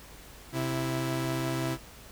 sawtooth tone pair together, 130.7 / 329.6 Hz, C3 / E4, -1 / 0 cents, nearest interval octave + major third, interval 1601 cents, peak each -27 / -28 dBFS, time 0.52-1.78 s, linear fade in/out 50 ms, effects added 50 Hz sine -53 dBFS peak until 2.11 s + pink hiss -50 dBFS RMS until 2.11 s

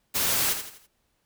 white noise with echo, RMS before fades -25 dBFS, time 0.14-0.54 s, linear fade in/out 20 ms, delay 83 ms, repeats 4, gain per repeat -8 dB, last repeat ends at 0.872 s, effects pink hiss -72 dBFS RMS until 1.25 s

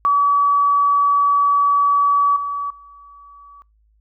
sine tone with level steps, 1142 Hz, D6, 49 cents flat, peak -12 / -21 / -40 dBFS, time 0.05-3.62 s, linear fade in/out 0 ms, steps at 2.36 / 2.7 s, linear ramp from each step 5 ms, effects noise-tail reverb RT60 0.2 s tail -24 dB re dry + added 53 Hz sine -55 dBFS peak until 4 s

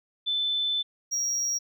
sine / triangle tone pair in turn, 3520 / 5657 Hz, A7 / F8, 0 / +21 cents, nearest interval minor sixth, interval 821 cents, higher second, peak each -24 dBFS, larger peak neither, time 0.26-0.83 / 1.11-1.59 s, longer first, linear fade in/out 20 ms, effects none

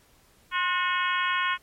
harmonic tone with a mistuned harmonic, 364.2 Hz, F#4, 27 cents flat, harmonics 3 / 4 / 5 / 6 / 7 / 8 / 9, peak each -27 / -29 / -31 / -33 / -34 / -35 / -36 dBFS, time 0.51-1.58 s, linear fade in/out 50 ms, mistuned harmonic 3, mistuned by -47 cents, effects pink hiss -60 dBFS RMS until 1.62 s + MP3 64 kbps

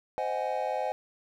triangle chord, Ab dominant seventh, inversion first, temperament just, 519.1 / 623 / 747.5 / 830.6 Hz, C5 / Eb5 / Gb5 / Ab5, -14 / +2 / +17 / 0 cents, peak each -32 dBFS, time 0.18-0.92 s, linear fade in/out 0 ms, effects none

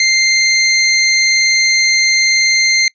20% pulse tone, 2093 Hz, C7, in tune, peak -4 dBFS, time 0-2.88 s, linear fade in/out 2 ms, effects noise-tail reverb RT60 0.1 s tail -23 dB re dry + resampled to 16000 Hz

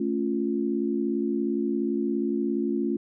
sine chord, A augmented, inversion none, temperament equal, 220 / 277.2 / 349.2 Hz, A3 / C#4 / E#4, 0 / 0 / 0 cents, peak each -28 dBFS, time 0-2.97 s, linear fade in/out 5 ms, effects none

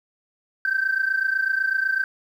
sine tone pair together, 1547 / 1575 Hz, G6 / G6, -23 / +8 cents, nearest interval unison, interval 31 cents, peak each -21 / -23 dBFS, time 0.65-2.04 s, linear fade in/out 2 ms, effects tanh soft clip ceiling -14 dBFS + 9-bit

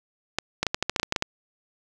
clicks, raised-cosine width 0.2 ms, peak -6 dBFS, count 12, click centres 0.386 / 0.63 / 0.667 / 0.745 / 0.826 / 0.896 / 0.962 / 0.998 / 1.031 / 1.124 / 1.162 / 1.224 s, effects none

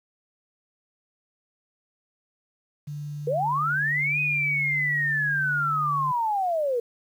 sine tone, 146.83 Hz, D3, in tune, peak -31 dBFS, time 2.87-6.12 s, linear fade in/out 10 ms
sine linear two-way sweep, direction up then down, 450 to 2511 to 459.3 Hz, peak -22 dBFS, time 3.27-6.8 s, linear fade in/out 5 ms, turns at 4.2 s
effects 9-bit

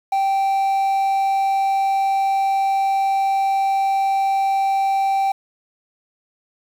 triangle tone with quantisation, 781 Hz, G5, 7 cents flat, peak -14 dBFS, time 0.12-5.32 s, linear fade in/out 5 ms, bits 7, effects none

